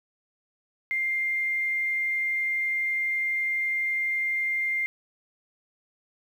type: tone with quantisation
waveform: sine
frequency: 2104 Hz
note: C7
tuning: 9 cents sharp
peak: -24 dBFS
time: 0.91-4.86 s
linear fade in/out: 0 ms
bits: 9
effects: none